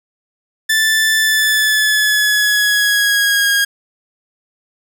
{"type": "tone with pitch glide", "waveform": "sawtooth", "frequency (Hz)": [1760, 1632.7], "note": ["A6", "G#6"], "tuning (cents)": [0, -30], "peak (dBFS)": -8, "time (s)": [0.69, 3.65], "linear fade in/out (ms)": 10, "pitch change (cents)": -130, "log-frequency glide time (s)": [1.19, 3.51], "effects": []}